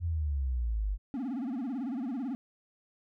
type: exponential sweep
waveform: sine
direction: down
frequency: 88.2 to 47.09 Hz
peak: -28 dBFS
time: 0-0.98 s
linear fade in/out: 50 ms
type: tone with vibrato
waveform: triangle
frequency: 254.8 Hz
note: C4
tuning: 46 cents flat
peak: -30 dBFS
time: 1.14-2.35 s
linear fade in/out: 0 ms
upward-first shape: sine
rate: 18 Hz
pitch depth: 200 cents each way
effects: none